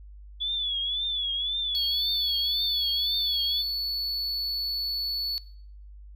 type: tone with vibrato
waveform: sine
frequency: 3420 Hz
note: A7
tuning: 50 cents flat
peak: -26 dBFS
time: 0.4-3.63 s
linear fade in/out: 20 ms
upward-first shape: triangle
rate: 1.9 Hz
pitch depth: 100 cents each way
type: tone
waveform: triangle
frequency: 4435 Hz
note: C#8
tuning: in tune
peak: -25 dBFS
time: 1.75-5.38 s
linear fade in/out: 0 ms
effects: noise-tail reverb RT60 0.6 s tail -21 dB re dry + added 50 Hz sine -43 dBFS peak until 6.15 s